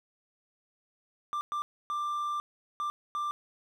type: tone bursts at uneven times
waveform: triangle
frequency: 1184 Hz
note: D6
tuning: 14 cents sharp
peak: -28 dBFS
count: 5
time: 1.33-1.41 / 1.52-1.62 / 1.9-2.4 / 2.8-2.9 / 3.15-3.31 s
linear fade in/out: 0 ms
effects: none